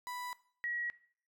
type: tone pair in turn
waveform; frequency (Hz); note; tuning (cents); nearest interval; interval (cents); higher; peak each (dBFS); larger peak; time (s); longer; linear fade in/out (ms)
35% pulse / sine; 987.8 / 1911.6; B5 / A#6; 0 / +43; major seventh; 1143; second; -38 / -34; second; 0.07-0.33 / 0.64-0.9; neither; 0
effects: noise-tail reverb RT60 0.5 s tail -18 dB re dry